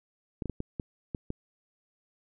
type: clicks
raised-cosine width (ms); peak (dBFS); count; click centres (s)
3; -20; 7; 0.422 / 0.457 / 0.497 / 0.604 / 0.798 / 1.148 / 1.304
effects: none